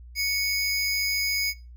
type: tone pair together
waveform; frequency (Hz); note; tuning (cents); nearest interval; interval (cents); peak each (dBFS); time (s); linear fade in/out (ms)
square; 2217 / 4977; C#7 / D#8; 0 / 0; octave + major second; 1400; -27; 0.15-1.54; 50
effects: noise-tail reverb RT60 0.3 s tail -21 dB re dry + added 60 Hz sine -42 dBFS peak until 1.76 s